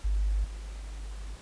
sine tone with level steps, 50.4 Hz, G1, 49 cents sharp, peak -24 / -36 dBFS, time 0.04-1.36 s, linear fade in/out 10 ms, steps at 0.44 s, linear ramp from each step 5 ms, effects pink hiss -51 dBFS RMS until 1.41 s + resampled to 22050 Hz

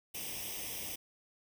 white noise with comb filter, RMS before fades -41 dBFS, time 0.14-0.96 s, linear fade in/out 10 ms, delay 0.35 ms, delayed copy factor +0.8, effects none

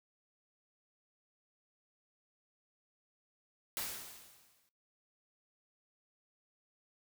white noise with exponential decay, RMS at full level -37 dBFS, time 3.77-4.69 s, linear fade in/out 0 ms, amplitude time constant 200 ms, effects noise-tail reverb RT60 0.2 s tail -18 dB re dry

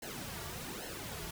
pink noise with flanger, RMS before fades -43 dBFS, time 0.02-1.31 s, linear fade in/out 5 ms, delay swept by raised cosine 0.83 to 3.93 ms, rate 1.2 Hz, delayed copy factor -0.75, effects none

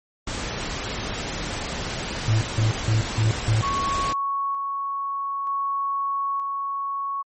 pink noise, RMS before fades -29 dBFS, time 0.27-4.13 s, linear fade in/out 5 ms
triangle tone bursts, 110 Hz, A2, in tune, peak -15 dBFS, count 5, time 2.28-3.61 s, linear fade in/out 0 ms, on 130 ms, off 170 ms
sine tone with tremolo, 1108.7 Hz, C#6, in tune, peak -22 dBFS, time 3.62-7.23 s, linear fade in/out 20 ms, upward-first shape square, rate 0.54 Hz, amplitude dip 25%
effects MP3 32 kbps

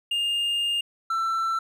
triangle tone pair in turn, 2820 / 1337.8 Hz, F7 / E6, +16 / +25 cents, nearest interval octave + minor second, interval 1291 cents, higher first, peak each -21 dBFS, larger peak neither, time 0.11-0.81 / 1.1-1.59 s, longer first, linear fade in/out 5 ms, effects none

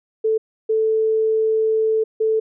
sine tone bursts at uneven times, 440 Hz, A4, in tune, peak -15 dBFS, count 3, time 0.24-0.38 / 0.69-2.04 / 2.2-2.4 s, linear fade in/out 10 ms, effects none

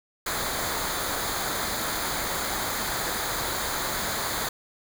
pink noise with comb filter, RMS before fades -29 dBFS, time 0.26-4.49 s, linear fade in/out 5 ms, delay 0.36 ms, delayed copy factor -0.65, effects none

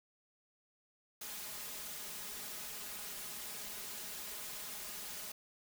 white noise with comb filter, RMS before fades -45 dBFS, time 1.21-5.32 s, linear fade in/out 5 ms, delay 4.8 ms, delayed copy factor +0.7, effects none

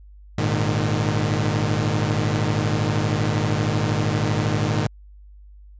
sawtooth chord, Ab suspended second, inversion none, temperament equal with one note detuned, 103.83 / 116.54 / 151.83 Hz, Ab2 / Bb2 / Eb3, 0 / 0 / -42 cents, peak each -19 / -21 / -20 dBFS, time 0.38-4.87 s, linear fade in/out 5 ms, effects added 50 Hz sine -42 dBFS peak until 5.79 s + resampled to 16000 Hz

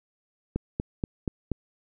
click train, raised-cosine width 3 ms, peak -14 dBFS, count 5, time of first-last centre 0.56-1.517 s, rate 4.18 Hz, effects none

